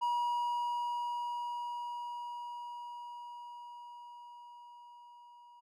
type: tone with level ramp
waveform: triangle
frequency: 960 Hz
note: B5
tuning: 49 cents flat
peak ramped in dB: -27 to -53 dBFS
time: 0.01-5.61 s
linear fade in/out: 20 ms
effects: none